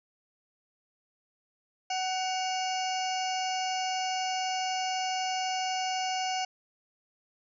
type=harmonic tone with a mistuned harmonic; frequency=748 Hz; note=F#5; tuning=19 cents sharp; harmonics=1 / 2 / 3 / 4 / 6 / 7 / 8 / 9; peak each=-30 / -43 / -40 / -38 / -43 / -40 / -41 / -49 dBFS; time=1.9-6.45 s; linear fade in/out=5 ms; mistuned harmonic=4; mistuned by=-94 cents; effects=none